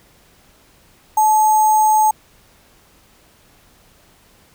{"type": "tone with sample-and-hold", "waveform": "sine", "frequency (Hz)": 862, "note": "A5", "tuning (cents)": -36, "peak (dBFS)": -10, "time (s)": [1.17, 2.11], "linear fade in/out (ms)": 5, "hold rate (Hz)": 7350, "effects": ["pink hiss -52 dBFS RMS until 4.54 s"]}